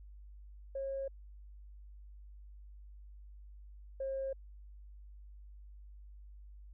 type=tone pair in turn; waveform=sine; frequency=543 / 537.4 Hz; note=C#5 / C5; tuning=-36 / +46 cents; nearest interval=unison; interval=18 cents; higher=first; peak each=-35 / -34 dBFS; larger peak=second; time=0.75-1.08 / 4-4.33 s; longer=neither; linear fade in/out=5 ms; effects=tanh soft clip ceiling -30 dBFS + added 50 Hz sine -50 dBFS peak until 6.73 s